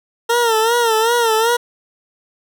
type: tone with vibrato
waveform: 20% pulse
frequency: 458.4 Hz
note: A#4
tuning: 29 cents flat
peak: -8 dBFS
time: 0.29-1.57 s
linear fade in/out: 10 ms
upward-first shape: sine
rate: 2.6 Hz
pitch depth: 84 cents each way
effects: none